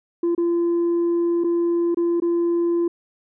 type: tone with dropouts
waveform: sine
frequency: 342.2 Hz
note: F4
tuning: 35 cents flat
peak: -15 dBFS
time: 0.23-2.88 s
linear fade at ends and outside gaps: 5 ms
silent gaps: 0.35-0.378 / 1.438-1.443 / 1.946-1.971 / 2.201-2.221 s
effects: tanh soft clip ceiling -16 dBFS